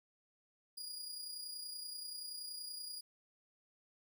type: tone with amplitude modulation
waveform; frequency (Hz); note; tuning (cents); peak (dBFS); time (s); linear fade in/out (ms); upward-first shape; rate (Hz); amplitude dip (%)
sawtooth; 4868; D#8; -39; -39; 0.77-3.01; 10; sine; 30.5; 45
effects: none